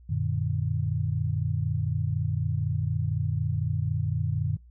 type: chord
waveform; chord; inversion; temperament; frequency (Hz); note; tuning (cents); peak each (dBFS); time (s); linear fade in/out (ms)
sine; Gb augmented; none; equal with one note detuned; 92.5 / 116.54 / 150.26; Gb2 / Bb2 / D3; 0 / 0 / +40; -29; 0.09-4.57; 10
effects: noise-tail reverb RT60 0.2 s tail -26 dB re dry + added 60 Hz sine -49 dBFS peak until 4.7 s